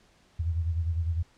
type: beating tone pair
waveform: sine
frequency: 82.41 / 92.31 Hz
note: E2 / F#2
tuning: 0 / -4 cents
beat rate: 9.9 Hz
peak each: -26 / -34 dBFS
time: 0.39-1.23 s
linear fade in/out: 10 ms
effects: pink hiss -62 dBFS RMS until 1.37 s + low-pass 7000 Hz 12 dB/octave